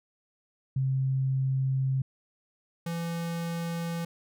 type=tone pair in turn; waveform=sine / square; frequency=133 / 168.43 Hz; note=C3 / E3; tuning=+29 / +38 cents; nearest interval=major third; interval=409 cents; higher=second; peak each=-24 / -31 dBFS; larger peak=first; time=0.76-2.02 / 2.86-4.05 s; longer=first; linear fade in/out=5 ms; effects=none